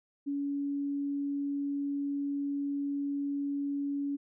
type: tone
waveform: sine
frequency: 282.7 Hz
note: C#4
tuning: 34 cents sharp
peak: -30 dBFS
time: 0.26-4.17 s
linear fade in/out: 20 ms
effects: none